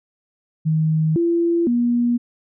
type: tone with pitch steps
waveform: sine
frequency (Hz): 157.5 / 339.6 / 239.8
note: D#3 / F4 / A#3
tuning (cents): +21 / -48 / +49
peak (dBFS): -15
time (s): 0.65-2.18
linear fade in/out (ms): 20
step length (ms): 510
effects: none